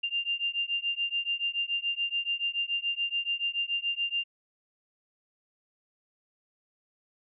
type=beating tone pair; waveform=sine; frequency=2789 / 2796 Hz; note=F7 / F7; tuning=-3 / +1 cents; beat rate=7 Hz; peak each=-31 dBFS; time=0.03-4.24 s; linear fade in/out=10 ms; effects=none